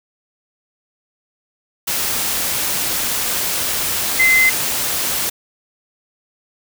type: tone in noise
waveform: sine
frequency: 2060 Hz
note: C7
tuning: 28 cents flat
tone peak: -10 dBFS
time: 4.19-4.5 s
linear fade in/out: 10 ms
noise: white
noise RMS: -20 dBFS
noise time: 1.87-5.3 s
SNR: +7 dB
effects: none